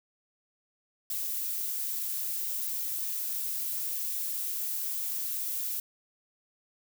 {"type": "noise", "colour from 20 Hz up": "violet", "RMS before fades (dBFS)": -33, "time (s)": [1.1, 5.8], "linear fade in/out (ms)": 2, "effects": []}